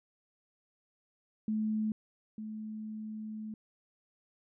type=tone pair in turn; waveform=sine; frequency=216.2 / 216.2 Hz; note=A3 / A3; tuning=-30 / -30 cents; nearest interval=unison; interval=0 cents; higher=neither; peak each=-29 / -38 dBFS; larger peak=first; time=1.48-1.92 / 2.38-3.54 s; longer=second; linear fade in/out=2 ms; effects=none